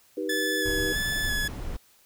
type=chord; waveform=sine; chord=Eb augmented; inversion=none; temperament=just; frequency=311.1 / 388.9 / 486.1 Hz; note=Eb4 / G4 / B4; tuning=0 / -14 / -28 cents; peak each=-32 dBFS; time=0.17-0.93 s; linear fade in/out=5 ms
type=tone with vibrato; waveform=sawtooth; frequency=1715 Hz; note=A6; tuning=45 cents flat; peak=-23 dBFS; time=0.29-1.48 s; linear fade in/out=5 ms; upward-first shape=square; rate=1.5 Hz; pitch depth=17 cents each way
type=noise; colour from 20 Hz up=brown; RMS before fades=-33 dBFS; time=0.65-1.77 s; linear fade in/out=10 ms
effects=white hiss -60 dBFS RMS until 2.05 s